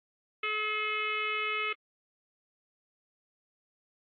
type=tone with frequency modulation; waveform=sine; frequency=1284 Hz; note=E6; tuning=46 cents flat; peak=-27 dBFS; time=0.43-1.73 s; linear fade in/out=5 ms; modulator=428 Hz; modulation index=3.6; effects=AAC 32 kbps